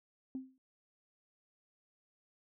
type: tone with exponential decay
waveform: sine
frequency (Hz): 261.6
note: C4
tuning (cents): 0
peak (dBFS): -34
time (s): 0.35-0.58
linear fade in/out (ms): 1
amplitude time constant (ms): 49
effects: tanh soft clip ceiling -31 dBFS